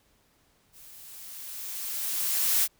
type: noise with level ramp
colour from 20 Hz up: blue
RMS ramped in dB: -51 to -22 dBFS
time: 0.72-2.68 s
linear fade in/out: 50 ms
effects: pink hiss -66 dBFS RMS until 2.79 s